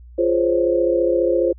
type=chord; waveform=sine; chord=Db major seventh; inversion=first; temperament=just; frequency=346.5 / 415.8 / 519.7 / 554.4 Hz; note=F4 / Ab4 / C5 / Db5; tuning=-14 / +2 / -12 / 0 cents; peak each=-19 / -24 / -18 / -24 dBFS; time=0.18-1.53 s; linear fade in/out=10 ms; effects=added 60 Hz sine -39 dBFS peak until 1.58 s